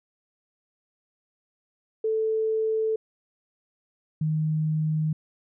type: tone pair in turn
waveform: sine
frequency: 440 / 155.56 Hz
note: A4 / D#3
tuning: 0 / 0 cents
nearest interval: octave + tritone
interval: 1800 cents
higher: first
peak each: -22 dBFS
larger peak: neither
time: 2.04-2.96 / 4.21-5.13 s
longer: neither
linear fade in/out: 5 ms
effects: none